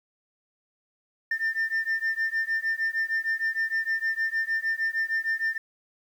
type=beating tone pair; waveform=sine; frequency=1794 / 1800.5 Hz; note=A6 / A6; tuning=+33 / +39 cents; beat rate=6.5 Hz; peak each=-26 dBFS; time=1.31-5.58 s; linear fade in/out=5 ms; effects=tanh soft clip ceiling -21 dBFS + 9-bit